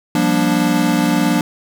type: chord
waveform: square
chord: G minor seventh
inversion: third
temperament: equal with one note detuned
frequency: 174.61 / 196 / 236.5 / 293.7 Hz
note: F3 / G3 / Bb3 / D4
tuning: 0 / 0 / +25 / 0 cents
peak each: -20 / -22 / -19 / -18 dBFS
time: 0.15-1.41 s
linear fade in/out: 2 ms
effects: none